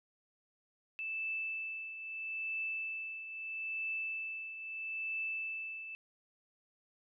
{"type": "tone with tremolo", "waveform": "sine", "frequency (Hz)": 2637, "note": "E7", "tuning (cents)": 0, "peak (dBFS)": -34, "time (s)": [0.99, 5.95], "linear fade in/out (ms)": 0, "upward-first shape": "triangle", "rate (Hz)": 0.77, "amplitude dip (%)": 65, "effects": []}